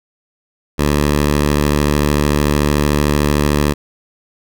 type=tone; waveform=10% pulse; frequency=73.42 Hz; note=D2; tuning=in tune; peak=-4 dBFS; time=0.78-3.74 s; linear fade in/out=20 ms; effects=none